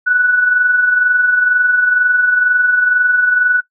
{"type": "tone with amplitude modulation", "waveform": "sine", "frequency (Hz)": 1480, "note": "F#6", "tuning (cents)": 0, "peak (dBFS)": -7, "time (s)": [0.06, 3.61], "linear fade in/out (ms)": 20, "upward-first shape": "sine", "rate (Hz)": 22.1, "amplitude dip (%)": 45, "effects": ["noise-tail reverb RT60 0.1 s tail -19 dB re dry"]}